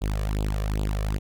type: tone with flanger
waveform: sawtooth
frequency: 51.6 Hz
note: G#1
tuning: 10 cents flat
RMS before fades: -26 dBFS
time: 0.01-1.19 s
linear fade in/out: 20 ms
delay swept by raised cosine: 0.25 to 1.75 ms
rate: 2.5 Hz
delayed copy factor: +0.9
effects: none